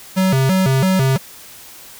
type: tone with vibrato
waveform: square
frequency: 158.4 Hz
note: D#3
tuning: 31 cents sharp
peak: -13 dBFS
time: 0.16-1.18 s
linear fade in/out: 20 ms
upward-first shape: square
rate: 3 Hz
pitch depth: 300 cents each way
effects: white hiss -39 dBFS RMS until 1.99 s